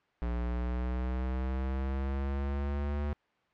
square exponential sweep, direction up, 58.9 to 73.42 Hz, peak -31 dBFS, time 0.22-3.13 s, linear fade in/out 0 ms, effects white hiss -70 dBFS RMS until 3.53 s + low-pass 2000 Hz 12 dB/octave

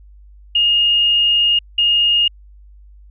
sine tone bursts at uneven times, 2846 Hz, F7, 32 cents sharp, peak -11 dBFS, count 2, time 0.55-1.59 / 1.78-2.28 s, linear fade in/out 5 ms, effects added 50 Hz sine -40 dBFS peak until 3.1 s

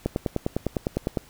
click train, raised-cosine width 2 ms, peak -10 dBFS, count 12, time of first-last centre 0.06-1.172 s, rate 9.89 Hz, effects pink hiss -52 dBFS RMS until 1.29 s

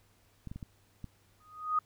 clicks, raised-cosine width 5 ms, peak -29 dBFS, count 5, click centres 0.473 / 0.515 / 0.56 / 0.628 / 1.043 s
sine tone with exponential growth, 1244.5 Hz, D#6, in tune, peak -23 dBFS, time 1.4-1.79 s, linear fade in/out 5 ms, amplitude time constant 83 ms
effects added 99 Hz sine -68 dBFS peak until 1.85 s + pink hiss -68 dBFS RMS until 1.85 s

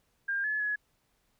sine tone with pitch steps, 1603 / 1714 / 1690 Hz, G6 / A6 / G#6, +38 / -46 / +30 cents, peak -28 dBFS, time 0.28-0.76 s, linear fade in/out 10 ms, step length 160 ms, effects pink hiss -73 dBFS RMS until 1.39 s

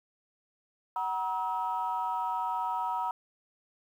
sine tone cluster, 748 / 951 / 1286 Hz, F#5 / A#5 / E6, +19 / +34 / -43 cents, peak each -35 / -30 / -36 dBFS, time 0.96-3.11 s, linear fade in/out 2 ms, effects tanh soft clip ceiling -21 dBFS + 10-bit

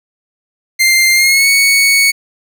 sawtooth tone with pitch glide, 2097 to 2222 Hz, C7 to C#7, +3 to +4 cents, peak -4 dBFS, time 0.79-2.12 s, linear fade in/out 20 ms, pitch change +101 cents, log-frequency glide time 1.14-1.48 s, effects none

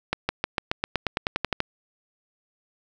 accelerating click train, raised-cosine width 0.3 ms, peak -7 dBFS, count 14, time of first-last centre 0.13-1.604 s, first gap 160 ms, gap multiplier 0.94, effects none

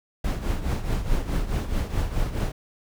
brown noise with tremolo, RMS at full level -22 dBFS, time 0.24-2.52 s, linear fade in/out 5 ms, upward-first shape triangle, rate 4.7 Hz, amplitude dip 75%, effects none

